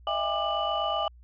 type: tone cluster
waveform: sine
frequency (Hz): 618 / 666 / 809 / 1192 / 2969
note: D#5 / E5 / G#5 / D6 / F#7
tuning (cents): -12 / +18 / -46 / +25 / +5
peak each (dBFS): -33 / -31 / -31 / -30 / -33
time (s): 0.07-1.08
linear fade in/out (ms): 2
effects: tanh soft clip ceiling -16 dBFS + added 60 Hz sine -49 dBFS peak until 1.23 s